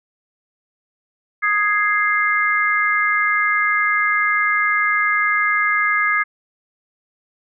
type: chord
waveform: sine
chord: Ab major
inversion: second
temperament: equal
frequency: 1244.5 / 1661.2 / 2093 Hz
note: Eb6 / Ab6 / C7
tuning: 0 / 0 / 0 cents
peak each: -20 / -19 / -19 dBFS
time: 1.42-6.24 s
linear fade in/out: 20 ms
effects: none